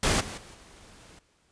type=noise with level steps; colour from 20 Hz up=pink; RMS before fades=-24 / -38 / -48 / -52 dBFS; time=0.03-1.19 s; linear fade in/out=2 ms; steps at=0.2 / 0.37 / 0.54 s; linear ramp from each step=10 ms; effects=pink hiss -67 dBFS RMS until 1.51 s + resampled to 22050 Hz